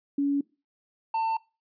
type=tone pair in turn; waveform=sine / triangle; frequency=282.4 / 896.6 Hz; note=C#4 / A5; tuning=+32 / +32 cents; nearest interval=octave + minor sixth; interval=2000 cents; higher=second; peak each=-22 / -22 dBFS; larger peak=neither; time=0.18-0.41 / 1.14-1.37 s; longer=neither; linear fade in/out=5 ms; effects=noise-tail reverb RT60 0.3 s tail -22 dB re dry + resampled to 11025 Hz